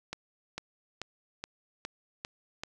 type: accelerating click train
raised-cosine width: 0.2 ms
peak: -19 dBFS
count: 7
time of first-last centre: 0.13-2.635 s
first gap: 450 ms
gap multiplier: 0.97
effects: none